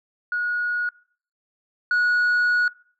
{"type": "tone pair in turn", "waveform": "sine", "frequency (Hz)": [1451, 1458.6], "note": ["F#6", "F#6"], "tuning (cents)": [-34, -25], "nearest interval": "unison", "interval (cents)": 9, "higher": "second", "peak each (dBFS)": [-21, -15], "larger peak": "second", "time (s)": [[0.32, 0.89], [1.91, 2.68]], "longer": "second", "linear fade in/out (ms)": 2, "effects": ["noise-tail reverb RT60 0.5 s tail -23 dB re dry", "tanh soft clip ceiling -16 dBFS"]}